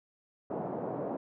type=band-pass noise; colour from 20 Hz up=white; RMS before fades=-36 dBFS; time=0.5-1.17 s; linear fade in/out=5 ms; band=140 to 740 Hz; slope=24 dB/octave; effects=none